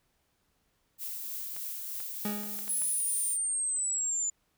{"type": "noise with tremolo", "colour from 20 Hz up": "violet", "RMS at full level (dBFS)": -37, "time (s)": [0.98, 3.38], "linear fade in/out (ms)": 50, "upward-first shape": "triangle", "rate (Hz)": 3.3, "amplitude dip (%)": 25}
{"type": "clicks", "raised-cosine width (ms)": 0.3, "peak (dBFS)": -30, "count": 7, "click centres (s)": [1.565, 2.003, 2.254, 2.435, 2.59, 2.679, 2.82]}
{"type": "tone with exponential decay", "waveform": "40% pulse", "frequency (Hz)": 207.7, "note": "G#3", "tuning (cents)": 0, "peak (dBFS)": -29, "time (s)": [2.25, 2.94], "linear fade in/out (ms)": 2, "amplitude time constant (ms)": 150}
{"type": "linear sweep", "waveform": "sine", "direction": "down", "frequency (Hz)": [10260, 7030], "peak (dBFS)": -28, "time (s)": [2.69, 4.3], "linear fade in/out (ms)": 5}
{"effects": ["pink hiss -74 dBFS RMS until 4.57 s"]}